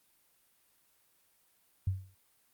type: tone with exponential decay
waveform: sine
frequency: 94.7 Hz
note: F#2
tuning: 41 cents sharp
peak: -25 dBFS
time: 1.87-2.15 s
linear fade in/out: 5 ms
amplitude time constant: 59 ms
effects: white hiss -70 dBFS RMS until 2.53 s + Opus 32 kbps